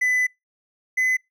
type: tone pair in turn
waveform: triangle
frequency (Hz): 2002 / 2025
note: B6 / B6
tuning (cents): +23 / +43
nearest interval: unison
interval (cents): 20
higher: second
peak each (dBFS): -16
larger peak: neither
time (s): 0.01-0.27 / 0.97-1.17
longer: first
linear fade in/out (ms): 10
effects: noise-tail reverb RT60 0.2 s tail -26 dB re dry